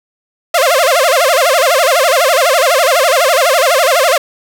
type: tone with vibrato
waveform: sawtooth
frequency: 603 Hz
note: D5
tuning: 46 cents sharp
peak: -4 dBFS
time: 0.54-4.18 s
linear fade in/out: 5 ms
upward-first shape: sine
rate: 12 Hz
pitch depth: 280 cents each way
effects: none